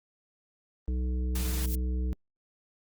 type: harmonic tone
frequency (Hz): 62.5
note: B1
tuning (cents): +21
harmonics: 1 / 3 / 5 / 7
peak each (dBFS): -27 / -40 / -42 / -46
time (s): 0.88-2.13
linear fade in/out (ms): 0
type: noise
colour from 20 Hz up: white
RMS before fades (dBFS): -38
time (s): 1.35-1.66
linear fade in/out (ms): 5
type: noise with exponential growth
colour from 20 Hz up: violet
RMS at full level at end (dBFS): -34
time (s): 1.38-1.75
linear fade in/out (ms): 0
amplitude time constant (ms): 80
effects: Opus 24 kbps